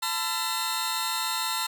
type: tone cluster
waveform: sawtooth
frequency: 884 / 1009 / 1349 / 3702 / 4220 Hz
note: A5 / B5 / E6 / A#7 / C8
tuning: +8 / +37 / +40 / -13 / +14 cents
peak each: -30 dBFS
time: 0.02-1.67 s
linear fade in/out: 10 ms
effects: none